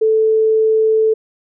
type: tone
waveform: sine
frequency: 439.3 Hz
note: A4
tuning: 3 cents flat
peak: -10 dBFS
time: 0.01-1.14 s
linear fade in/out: 10 ms
effects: none